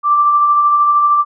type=tone with tremolo; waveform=sine; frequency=1174.7 Hz; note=D6; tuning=in tune; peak=-7 dBFS; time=0.03-1.25 s; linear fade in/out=50 ms; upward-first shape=sine; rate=13 Hz; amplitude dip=30%; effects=none